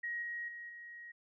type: tone with level steps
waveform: sine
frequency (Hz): 1891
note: A#6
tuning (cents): +24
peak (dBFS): -36 / -38 / -44 / -47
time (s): 0.03-1.12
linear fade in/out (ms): 10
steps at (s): 0.22 / 0.48 / 0.69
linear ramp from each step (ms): 5
effects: none